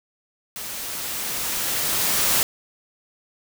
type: noise with level ramp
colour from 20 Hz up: white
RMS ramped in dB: -33 to -19 dBFS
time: 0.56-2.43 s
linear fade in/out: 0 ms
effects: none